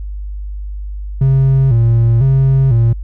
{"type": "tone with vibrato", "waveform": "triangle", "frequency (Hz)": 124.6, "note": "B2", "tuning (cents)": 16, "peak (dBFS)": -5, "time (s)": [1.21, 2.93], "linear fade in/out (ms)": 5, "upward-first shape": "square", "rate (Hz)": 1, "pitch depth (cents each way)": 130, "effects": ["tanh soft clip ceiling -1 dBFS", "added 50 Hz sine -21 dBFS peak until 3.03 s"]}